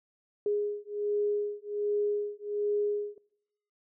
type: beating tone pair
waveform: sine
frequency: 413.1 / 414.4 Hz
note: G#4 / G#4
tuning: -9 / -4 cents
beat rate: 1.3 Hz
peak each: -31 dBFS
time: 0.46-3.18 s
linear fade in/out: 2 ms
effects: noise-tail reverb RT60 0.9 s tail -22 dB re dry

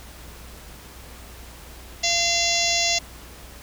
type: harmonic tone with a mistuned harmonic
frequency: 686 Hz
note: F5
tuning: 31 cents flat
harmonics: 1 / 3 / 4 / 5 / 6 / 7 / 8 / 9 / 10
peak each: -28 / -28 / -28 / -28 / -28 / -28 / -28 / -28 / -28 dBFS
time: 2.03-2.99 s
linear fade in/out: 10 ms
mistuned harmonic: 9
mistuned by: +19 cents
effects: added 60 Hz sine -43 dBFS peak until 3.62 s + pink hiss -44 dBFS RMS until 3.62 s

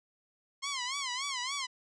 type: tone with vibrato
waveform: 10% pulse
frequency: 1056 Hz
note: C6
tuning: 16 cents sharp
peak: -25 dBFS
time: 0.62-1.67 s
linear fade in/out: 20 ms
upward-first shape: sine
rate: 3.5 Hz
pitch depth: 140 cents each way
effects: resampled to 22050 Hz

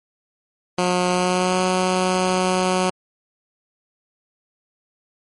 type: tone with pitch glide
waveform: 10% pulse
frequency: 179.9 to 184.32 Hz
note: F#3 to F#3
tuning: -48 to -6 cents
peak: -9 dBFS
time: 0.78-2.9 s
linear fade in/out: 5 ms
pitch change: +42 cents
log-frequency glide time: 1.09-1.62 s
effects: MP3 48 kbps

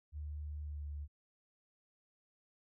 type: tone with pitch glide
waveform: sine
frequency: 74.6 to 73.06 Hz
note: D2 to D2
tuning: +28 to -8 cents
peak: -40 dBFS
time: 0.12-1.08 s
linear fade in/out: 50 ms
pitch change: -36 cents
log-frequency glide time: 0.63-0.85 s
effects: none

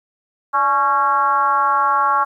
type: tone with frequency modulation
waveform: sine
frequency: 1108.7 Hz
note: C#6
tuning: in tune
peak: -13 dBFS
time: 0.53-2.25 s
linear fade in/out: 20 ms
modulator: 262 Hz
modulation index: 1.1
effects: 9-bit

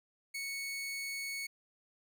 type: tone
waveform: sawtooth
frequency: 2215 Hz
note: C#7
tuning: 2 cents flat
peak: -34 dBFS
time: 0.34-1.47 s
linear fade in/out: 10 ms
effects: none

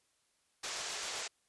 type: noise with tremolo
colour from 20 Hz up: white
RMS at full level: -46 dBFS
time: 0.63-1.23 s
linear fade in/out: 10 ms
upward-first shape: square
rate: 7.7 Hz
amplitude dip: 50%
type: band-pass noise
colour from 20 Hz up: white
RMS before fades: -41 dBFS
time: 0.63-1.28 s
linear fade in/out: 10 ms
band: 360 to 7600 Hz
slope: 48 dB/octave
effects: white hiss -75 dBFS RMS until 1.48 s + resampled to 24000 Hz

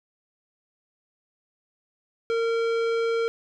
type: tone with tanh clipping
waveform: sine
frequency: 459.1 Hz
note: A#4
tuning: 26 cents flat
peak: -24 dBFS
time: 2.3-3.28 s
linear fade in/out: 0 ms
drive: 16 dB
effects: none

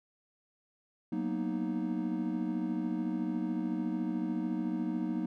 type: chord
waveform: triangle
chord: B major seventh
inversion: second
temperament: equal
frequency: 185 / 233.1 / 246.9 / 311.1 Hz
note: F#3 / A#3 / B3 / D#4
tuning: 0 / 0 / 0 / 0 cents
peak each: -35 / -34 / -37 / -33 dBFS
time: 1.12-5.26 s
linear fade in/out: 5 ms
effects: none

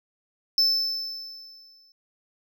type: tone with exponential decay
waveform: triangle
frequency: 5274 Hz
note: E8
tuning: in tune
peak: -15 dBFS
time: 0.58-1.92 s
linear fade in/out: 1 ms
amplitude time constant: 290 ms
effects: none

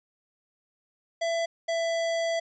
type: tone pair in turn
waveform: square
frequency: 668 / 665.1 Hz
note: E5 / E5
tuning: +23 / +15 cents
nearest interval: unison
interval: 8 cents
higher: first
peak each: -26 dBFS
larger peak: neither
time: 1.21-1.46 / 1.68-2.4 s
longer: second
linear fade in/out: 10 ms
effects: resampled to 16000 Hz

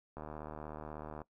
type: click train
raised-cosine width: 1 ms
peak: -30 dBFS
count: 81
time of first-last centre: 0.17-1.217 s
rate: 76.4 Hz
effects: noise-tail reverb RT60 0.1 s tail -19 dB re dry

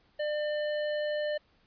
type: tone with tanh clipping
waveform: sine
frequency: 599 Hz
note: D5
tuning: 34 cents sharp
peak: -31 dBFS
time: 0.19-1.38 s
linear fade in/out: 10 ms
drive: 18 dB
effects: pink hiss -67 dBFS RMS until 1.66 s + resampled to 11025 Hz

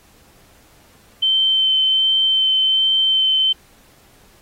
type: tone with vibrato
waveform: sine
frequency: 3091 Hz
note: G7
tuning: 25 cents flat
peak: -13 dBFS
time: 1.22-3.53 s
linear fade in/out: 10 ms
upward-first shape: sine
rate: 1.3 Hz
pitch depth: 9 cents each way
effects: pink hiss -52 dBFS RMS until 4.41 s + AAC 48 kbps

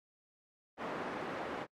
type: band-pass noise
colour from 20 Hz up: pink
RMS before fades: -40 dBFS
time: 0.77-1.67 s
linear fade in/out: 50 ms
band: 280 to 1500 Hz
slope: 12 dB/octave
effects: noise-tail reverb RT60 0.1 s tail -26 dB re dry + MP3 64 kbps

